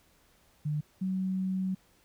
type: tone pair in turn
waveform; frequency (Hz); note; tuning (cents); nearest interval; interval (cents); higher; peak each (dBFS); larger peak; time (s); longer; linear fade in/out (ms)
sine; 150 / 188.12; D3 / F#3; +37 / +29; major third; 392; second; -28; neither; 0.65-0.81 / 1.01-1.75; second; 10
effects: pink hiss -65 dBFS RMS until 2.04 s